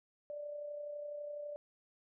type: tone with amplitude modulation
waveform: sine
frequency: 587.3 Hz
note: D5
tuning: in tune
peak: -39 dBFS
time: 0.3-1.56 s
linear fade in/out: 0 ms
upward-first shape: sine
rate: 32 Hz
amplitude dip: 40%
effects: none